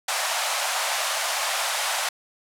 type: high-pass noise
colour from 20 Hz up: pink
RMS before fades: -25 dBFS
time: 0.08-2.09 s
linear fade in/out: 5 ms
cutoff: 610 Hz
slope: 48 dB/octave
effects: low-pass 11000 Hz 12 dB/octave